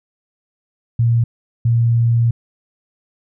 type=tone bursts at uneven times; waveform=sine; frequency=117 Hz; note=A#2; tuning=7 cents sharp; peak=-11 dBFS; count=2; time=0.99-1.24 / 1.65-2.31 s; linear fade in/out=5 ms; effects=none